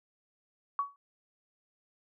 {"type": "tone with exponential decay", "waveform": "sine", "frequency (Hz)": 1125, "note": "C#6", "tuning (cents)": 25, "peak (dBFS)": -24, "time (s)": [0.79, 0.96], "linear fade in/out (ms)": 1, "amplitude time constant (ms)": 35, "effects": []}